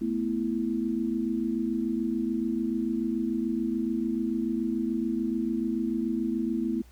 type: chord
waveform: sine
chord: A suspended second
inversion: none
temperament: equal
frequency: 220 / 246.9 / 329.6 Hz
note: A3 / B3 / E4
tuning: 0 / 0 / 0 cents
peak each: -30 dBFS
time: 0.01-6.82 s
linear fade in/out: 10 ms
effects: added 60 Hz sine -50 dBFS peak until 6.91 s + pink hiss -60 dBFS RMS until 6.91 s